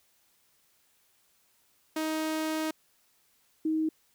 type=tone pair in turn; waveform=sawtooth / sine; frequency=314.2 / 315.3 Hz; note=D#4 / D#4; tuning=+17 / +23 cents; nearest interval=unison; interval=6 cents; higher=second; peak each=-25 dBFS; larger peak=neither; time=1.96-2.71 / 3.65-3.89 s; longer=first; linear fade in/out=5 ms; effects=white hiss -68 dBFS RMS until 4.14 s